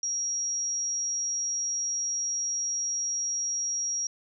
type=tone; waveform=sine; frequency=5660 Hz; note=F8; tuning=22 cents sharp; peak=-27 dBFS; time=0.03-4.07 s; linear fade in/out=2 ms; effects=none